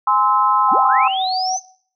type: chord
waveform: sine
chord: Ab augmented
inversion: none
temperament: just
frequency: 830.6 / 1038.3 / 1297.8 Hz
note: Ab5 / C6 / E6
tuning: 0 / -14 / -27 cents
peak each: -19 / -15 / -18 dBFS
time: 0.07-1.08 s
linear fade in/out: 5 ms
type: tone with pitch glide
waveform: sine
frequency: 784 to 747.3 Hz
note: G5 to F#5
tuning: 0 to +17 cents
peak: -18 dBFS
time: 0.68-1.57 s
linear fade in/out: 10 ms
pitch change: -83 cents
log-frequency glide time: 1.03-1.26 s
type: linear sweep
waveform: sine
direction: up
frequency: 135.1 to 6272 Hz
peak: -22 dBFS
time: 0.71-1.6 s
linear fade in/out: 20 ms
effects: noise-tail reverb RT60 0.5 s tail -18 dB re dry